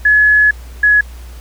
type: tone pair in turn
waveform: sine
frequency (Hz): 1700 / 1686.3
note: G#6 / G#6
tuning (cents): +40 / +26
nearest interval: unison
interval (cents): 14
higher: first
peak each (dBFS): -6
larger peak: neither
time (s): 0.05-0.51 / 0.83-1.01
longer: first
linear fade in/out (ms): 5
effects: added 60 Hz sine -29 dBFS peak until 1.4 s + pink hiss -42 dBFS RMS until 1.4 s